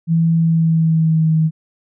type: tone with pitch glide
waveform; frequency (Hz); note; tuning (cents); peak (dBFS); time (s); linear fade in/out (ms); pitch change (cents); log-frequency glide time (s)
sine; 164.81 to 158.74; E3 to D#3; 0 to +35; -11; 0.07-1.51; 50; -65; 0.36-1.34
effects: none